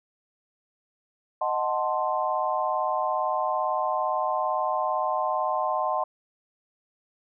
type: chord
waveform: sine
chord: D# diminished seventh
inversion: none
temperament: equal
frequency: 622.3 / 740 / 880 / 1046.5 Hz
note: D#5 / F#5 / A5 / C6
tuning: 0 / 0 / 0 / 0 cents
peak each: -29 / -29 / -30 / -28 dBFS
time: 1.41-6.04 s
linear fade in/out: 5 ms
effects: none